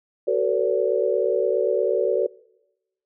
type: tone cluster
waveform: sine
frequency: 377 / 444.8 / 494.1 / 571 Hz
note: F#4 / A4 / B4 / D5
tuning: +32 / +19 / +1 / -49 cents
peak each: -24 dBFS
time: 0.27-2.27 s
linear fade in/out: 10 ms
effects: noise-tail reverb RT60 1.0 s tail -24 dB re dry